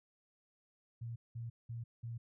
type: tone bursts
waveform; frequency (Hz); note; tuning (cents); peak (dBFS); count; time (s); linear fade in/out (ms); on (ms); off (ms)
sine; 116.54; A#2; 0; -40; 4; 1.01-2.18; 10; 150; 190
effects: none